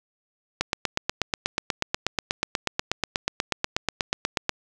click train, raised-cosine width 0.2 ms, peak -5 dBFS, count 33, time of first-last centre 0.61-4.493 s, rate 8.24 Hz, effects none

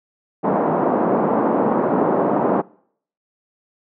pink band-pass noise, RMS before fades -18 dBFS, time 0.43-2.62 s, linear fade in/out 20 ms, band 210 to 1000 Hz, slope 24 dB/octave, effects noise-tail reverb RT60 0.6 s tail -24 dB re dry

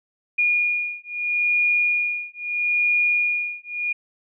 sine beating tone pair, 2434 / 2434.77 Hz, D#7 / D#7, -39 / -38 cents, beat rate 0.77 Hz, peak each -22 dBFS, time 0.38-3.93 s, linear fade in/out 10 ms, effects none

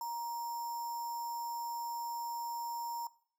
sine tone with sample-and-hold, 940 Hz, A#5, 14 cents sharp, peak -36 dBFS, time 0.01-3.07 s, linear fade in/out 2 ms, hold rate 6300 Hz, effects noise-tail reverb RT60 0.5 s tail -19 dB re dry

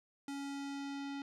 square tone with low-pass filter sweep, 279.4 Hz, C#4, 14 cents sharp, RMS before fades -42 dBFS, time 0.28-1.22 s, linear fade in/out 2 ms, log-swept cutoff 9200 to 4100 Hz, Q 1.1, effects none

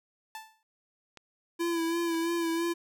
sawtooth tone with exponential decay, 880 Hz, A5, in tune, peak -33 dBFS, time 0.35-0.63 s, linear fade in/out 1 ms, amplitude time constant 60 ms
clicks, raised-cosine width 0.2 ms, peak -30 dBFS, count 2, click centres 1.173 / 2.145 s
square tone with vibrato, 335.3 Hz, E4, 30 cents sharp, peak -28 dBFS, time 1.59-2.74 s, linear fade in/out 20 ms, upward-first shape sine, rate 3 Hz, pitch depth 34 cents each way
effects none

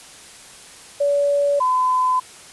sine tone pair in turn, 571 / 1015.1 Hz, D5 / B5, -49 / +47 cents, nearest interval minor seventh, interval 996 cents, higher second, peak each -15 dBFS, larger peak neither, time 1-1.6 / 1.6-2.2 s, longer neither, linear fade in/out 10 ms, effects white hiss -42 dBFS RMS until 2.52 s + resampled to 24000 Hz

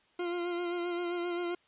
40% pulse tone with vibrato, 349.2 Hz, F4, in tune, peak -31 dBFS, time 0.19-1.55 s, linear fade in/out 5 ms, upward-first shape sine, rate 7.6 Hz, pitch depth 28 cents each way, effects white hiss -67 dBFS RMS until 1.67 s + resampled to 8000 Hz

